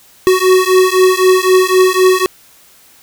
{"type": "beating tone pair", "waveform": "square", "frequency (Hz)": [370, 373.9], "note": ["F#4", "F#4"], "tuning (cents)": [0, 18], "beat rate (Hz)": 3.9, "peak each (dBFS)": -11, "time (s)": [0.27, 2.26], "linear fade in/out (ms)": 0, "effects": ["white hiss -45 dBFS RMS until 3.02 s"]}